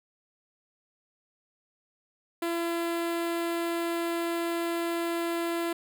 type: tone with notch filter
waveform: sawtooth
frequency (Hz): 338.4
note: E4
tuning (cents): +45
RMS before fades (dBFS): -30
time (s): 2.42-5.73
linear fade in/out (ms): 5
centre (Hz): 5800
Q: 1.8
effects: none